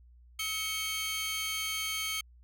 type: tone cluster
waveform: sawtooth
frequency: 1285 / 2220 / 3155 Hz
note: E6 / C#7 / G7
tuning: -45 / +2 / +10 cents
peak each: -39 / -32 / -32 dBFS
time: 0.39-2.21 s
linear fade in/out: 5 ms
effects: added 60 Hz sine -54 dBFS peak until 2.43 s